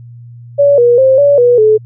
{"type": "tone with pitch steps", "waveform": "sine", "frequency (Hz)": [569, 479.8, 528, 571, 486, 431.4], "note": ["C#5", "A#4", "C5", "D5", "B4", "A4"], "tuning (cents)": [45, 50, 16, -49, -28, -34], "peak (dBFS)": -4, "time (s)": [0.58, 1.78], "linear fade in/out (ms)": 20, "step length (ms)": 200, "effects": ["added 119 Hz sine -30 dBFS peak until 1.85 s"]}